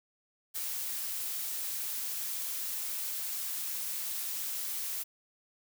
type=noise; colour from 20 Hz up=blue; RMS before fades=-36 dBFS; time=0.54-5.04 s; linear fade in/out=20 ms; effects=none